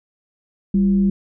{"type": "tone with frequency modulation", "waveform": "sine", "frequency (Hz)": 196, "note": "G3", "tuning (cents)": 0, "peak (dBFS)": -13, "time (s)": [0.74, 1.1], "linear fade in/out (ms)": 5, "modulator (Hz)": 149, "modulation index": 0.33, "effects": []}